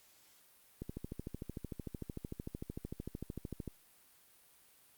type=click train; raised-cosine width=3 ms; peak=-28 dBFS; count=39; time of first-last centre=0.82-3.677 s; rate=13.3 Hz; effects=white hiss -65 dBFS RMS until 4.97 s + Opus 48 kbps